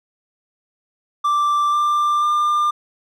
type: tone with pitch steps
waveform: triangle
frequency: 1174.7 / 1186.3 / 1198 Hz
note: D6 / D6 / D6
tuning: 0 / +17 / +34 cents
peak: -13 dBFS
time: 1.24-2.71 s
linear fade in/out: 10 ms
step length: 490 ms
effects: none